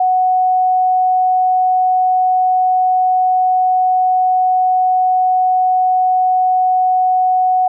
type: tone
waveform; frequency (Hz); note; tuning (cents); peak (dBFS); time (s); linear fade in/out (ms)
sine; 740; F#5; 0; -10; 0-7.68; 5
effects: none